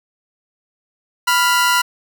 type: tone pair together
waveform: sawtooth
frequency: 987.8 / 1397 Hz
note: B5 / F6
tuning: 0 / 0 cents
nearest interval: tritone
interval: 600 cents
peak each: -12 dBFS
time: 1.27-1.82 s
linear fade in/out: 10 ms
effects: none